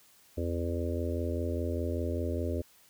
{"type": "harmonic tone with a mistuned harmonic", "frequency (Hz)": 85, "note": "F2", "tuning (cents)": -46, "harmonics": [1, 3, 4, 5, 6, 7], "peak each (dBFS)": [-32, -37, -38, -39, -40, -40], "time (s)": [0.37, 2.62], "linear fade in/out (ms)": 10, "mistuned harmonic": 1, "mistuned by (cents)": -28, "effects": ["white hiss -61 dBFS RMS until 2.89 s"]}